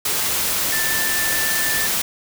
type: tone in noise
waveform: sine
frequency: 1768 Hz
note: A6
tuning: 8 cents sharp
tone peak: -23 dBFS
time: 0.72-1.87 s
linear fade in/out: 5 ms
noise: white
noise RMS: -21 dBFS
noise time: 0.05-2.02 s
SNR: -5 dB
effects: none